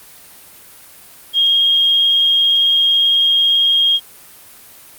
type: tone with vibrato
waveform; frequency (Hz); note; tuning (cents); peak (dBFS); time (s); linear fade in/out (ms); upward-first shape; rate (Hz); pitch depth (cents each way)
sine; 3246; G#7; -40; -10; 1.33-4; 50; sine; 18; 10
effects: white hiss -41 dBFS RMS until 4.98 s + Opus 32 kbps